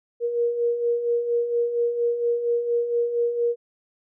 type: beating tone pair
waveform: sine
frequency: 470.4 / 474.7 Hz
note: A#4 / A#4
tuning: +16 / +31 cents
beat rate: 4.3 Hz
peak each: -29 / -21 dBFS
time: 0.2-3.56 s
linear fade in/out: 50 ms
effects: none